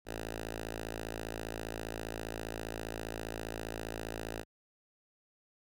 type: tone with notch filter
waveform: 5% pulse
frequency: 55 Hz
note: A1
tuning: in tune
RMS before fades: -41 dBFS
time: 0.05-4.45 s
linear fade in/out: 50 ms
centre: 170 Hz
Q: 1.2
effects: none